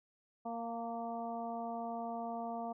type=harmonic tone with a mistuned harmonic; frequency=232.2 Hz; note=A#3; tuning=7 cents flat; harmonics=1 / 2 / 3 / 4 / 5; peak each=-43 / -48 / -40 / -47 / -51 dBFS; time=0.45-2.73 s; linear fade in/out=10 ms; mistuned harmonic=4; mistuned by=-23 cents; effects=none